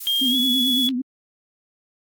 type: noise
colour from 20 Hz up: violet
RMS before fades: -31 dBFS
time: 0-0.88 s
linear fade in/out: 10 ms
type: tone with pitch glide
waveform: sine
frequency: 3215 to 3392 Hz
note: G7 to G#7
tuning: +43 to +36 cents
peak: -18 dBFS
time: 0.07-0.89 s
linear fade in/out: 0 ms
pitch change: +93 cents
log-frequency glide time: 0.27-0.37 s
type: tone with vibrato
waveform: sine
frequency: 254.9 Hz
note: C4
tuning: 45 cents flat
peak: -21 dBFS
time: 0.21-1.02 s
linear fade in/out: 10 ms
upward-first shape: triangle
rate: 9 Hz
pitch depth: 110 cents each way
effects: AAC 64 kbps